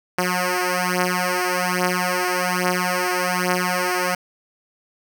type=beating tone pair; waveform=5% pulse; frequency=180 / 181.2 Hz; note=F#3 / F#3; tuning=-47 / -36 cents; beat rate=1.2 Hz; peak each=-11 dBFS; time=0.18-4.15 s; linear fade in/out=5 ms; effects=none